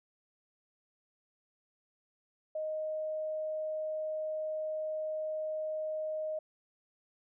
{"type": "tone", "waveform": "sine", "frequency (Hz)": 622.3, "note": "D#5", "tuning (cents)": 0, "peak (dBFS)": -33, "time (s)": [2.55, 6.39], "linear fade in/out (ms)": 5, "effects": []}